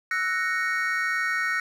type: chord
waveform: triangle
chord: F# dominant seventh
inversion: third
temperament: equal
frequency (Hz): 1318.5 / 1480 / 1864.7 / 2217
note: E6 / F#6 / A#6 / C#7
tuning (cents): 0 / 0 / 0 / 0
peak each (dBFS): -30 / -27 / -25 / -30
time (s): 0.11-1.6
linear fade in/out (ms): 2
effects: none